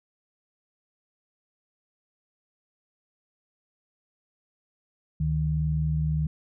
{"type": "tone pair together", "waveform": "sine", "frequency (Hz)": [72.73, 154.1], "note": ["D2", "D#3"], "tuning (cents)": [-16, -16], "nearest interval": "octave + minor second", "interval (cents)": 1300, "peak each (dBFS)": [-28, -24], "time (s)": [5.2, 6.27], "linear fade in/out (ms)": 5, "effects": []}